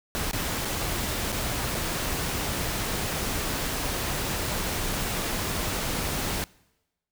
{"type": "noise with dropouts", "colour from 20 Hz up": "pink", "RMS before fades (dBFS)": -29, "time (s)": [0.15, 6.44], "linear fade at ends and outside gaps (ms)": 0, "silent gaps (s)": [[0.312, 0.332], [0.649, 0.653], [1.32, 1.325], [1.746, 1.75]], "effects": ["noise-tail reverb RT60 1.0 s tail -24 dB re dry"]}